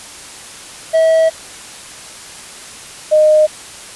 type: tone pair in turn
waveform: triangle / sine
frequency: 646 / 615.2 Hz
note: E5 / D#5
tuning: -35 / -20 cents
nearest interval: minor second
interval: 85 cents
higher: first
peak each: -6 dBFS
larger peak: neither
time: 0.93-1.3 / 3.11-3.47 s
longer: first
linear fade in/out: 20 ms
effects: white hiss -33 dBFS RMS until 3.95 s + resampled to 24000 Hz